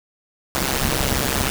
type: noise with amplitude modulation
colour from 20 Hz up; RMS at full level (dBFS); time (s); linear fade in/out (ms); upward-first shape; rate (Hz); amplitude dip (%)
pink; -17; 0.55-1.5; 0; sine; 134; 100
effects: none